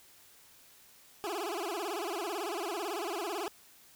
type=tone with vibrato; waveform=20% pulse; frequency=376.1 Hz; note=F#4; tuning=28 cents sharp; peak=-29 dBFS; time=1.24-3.48 s; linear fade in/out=0 ms; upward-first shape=sine; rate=18 Hz; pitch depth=230 cents each way; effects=white hiss -59 dBFS RMS until 3.95 s